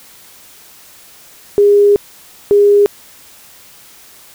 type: tone bursts at uneven times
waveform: sine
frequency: 408 Hz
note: G#4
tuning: 31 cents flat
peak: -5 dBFS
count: 2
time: 1.58-1.96 / 2.51-2.86 s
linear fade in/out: 0 ms
effects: white hiss -41 dBFS RMS until 4.34 s